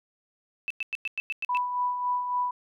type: tone bursts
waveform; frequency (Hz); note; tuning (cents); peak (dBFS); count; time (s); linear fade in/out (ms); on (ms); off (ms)
sine; 2637; E7; 0; -27; 8; 0.68-1.572; 0; 24; 100
type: tone with tremolo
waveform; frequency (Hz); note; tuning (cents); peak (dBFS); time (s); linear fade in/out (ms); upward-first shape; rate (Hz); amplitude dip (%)
sine; 987.8; B5; 0; -23; 1.49-2.51; 5; sine; 3.6; 50
effects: none